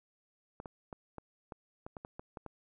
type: clicks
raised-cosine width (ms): 1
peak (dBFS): -29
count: 11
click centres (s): 0.601 / 0.658 / 0.928 / 1.183 / 1.522 / 1.865 / 1.968 / 2.049 / 2.195 / 2.372 / 2.463
effects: none